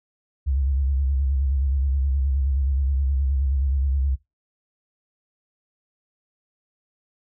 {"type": "tone with vibrato", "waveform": "sine", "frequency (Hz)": 67.9, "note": "C#2", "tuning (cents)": -35, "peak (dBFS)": -19, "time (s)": [0.46, 4.16], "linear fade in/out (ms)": 20, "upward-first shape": "square", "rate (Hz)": 9.5, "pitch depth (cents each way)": 67, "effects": ["noise-tail reverb RT60 0.2 s tail -20 dB re dry"]}